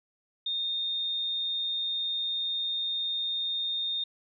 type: tone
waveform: sine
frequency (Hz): 3661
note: A#7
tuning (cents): -32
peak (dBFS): -28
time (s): 0.46-4.04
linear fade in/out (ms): 5
effects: none